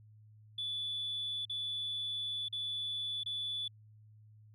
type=tone with dropouts; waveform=sine; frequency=3461 Hz; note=A7; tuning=29 cents flat; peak=-34 dBFS; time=0.58-3.68 s; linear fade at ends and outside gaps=5 ms; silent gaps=1.453-1.496 / 2.485-2.526 / 3.235-3.26 s; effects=tanh soft clip ceiling -31 dBFS + added 107 Hz sine -56 dBFS peak until 4.54 s